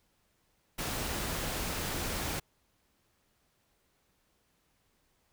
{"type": "noise", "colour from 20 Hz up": "pink", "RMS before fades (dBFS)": -35, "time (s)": [0.78, 2.4], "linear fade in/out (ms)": 10, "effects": ["pink hiss -73 dBFS RMS until 5.32 s"]}